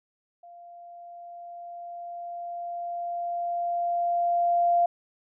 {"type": "tone with level ramp", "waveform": "sine", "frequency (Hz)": 694, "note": "F5", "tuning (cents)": -11, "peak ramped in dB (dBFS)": [-45, -18], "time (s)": [0.43, 4.86], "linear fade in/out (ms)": 5, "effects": []}